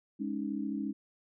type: chord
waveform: sine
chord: Ab suspended fourth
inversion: none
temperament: equal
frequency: 207.7 / 277.2 / 311.1 Hz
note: Ab3 / Db4 / Eb4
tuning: 0 / 0 / 0 cents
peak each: -36 / -36 / -38 dBFS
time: 0.19-0.93 s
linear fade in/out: 20 ms
effects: none